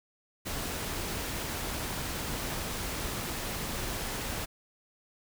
pink noise, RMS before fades -35 dBFS, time 0.45-4.46 s, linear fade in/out 20 ms, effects none

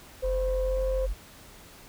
sine tone with pitch glide, 516 to 522.3 Hz, C5 to C5, -24 to -3 cents, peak -25 dBFS, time 0.22-1.07 s, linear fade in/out 20 ms, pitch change +21 cents, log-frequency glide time 0.62-0.8 s
sine tone, 46.09 Hz, F#1, 6 cents flat, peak -26 dBFS, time 0.23-1.14 s, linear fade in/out 20 ms
effects tanh soft clip ceiling -20 dBFS + pink hiss -50 dBFS RMS until 1.88 s

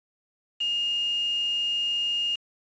sine tone with quantisation, 2837 Hz, F7, 27 cents sharp, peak -24 dBFS, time 0.6-2.36 s, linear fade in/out 10 ms, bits 6, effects resampled to 16000 Hz

